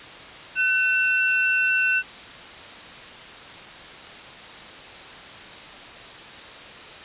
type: tone pair together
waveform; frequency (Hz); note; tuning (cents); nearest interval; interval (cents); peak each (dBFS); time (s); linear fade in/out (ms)
sine; 1510 / 2698; F#6 / E7; +35 / +40; minor seventh; 1005; -21; 0.55-2.03; 50
effects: white hiss -40 dBFS RMS until 7.04 s + resampled to 8000 Hz